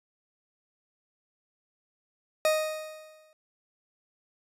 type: tone with exponential decay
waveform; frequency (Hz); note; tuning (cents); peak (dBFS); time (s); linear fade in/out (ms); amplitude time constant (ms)
40% pulse; 622.3; D#5; 0; -19; 2.45-3.33; 1; 190
effects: resampled to 32000 Hz